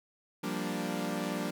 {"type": "chord", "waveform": "sawtooth", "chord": "G minor seventh", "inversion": "third", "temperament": "equal", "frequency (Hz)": [174.61, 196, 233.1, 293.7], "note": ["F3", "G3", "Bb3", "D4"], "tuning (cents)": [0, 0, 0, 0], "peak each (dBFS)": -34, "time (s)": [0.43, 1.51], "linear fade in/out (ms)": 10, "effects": []}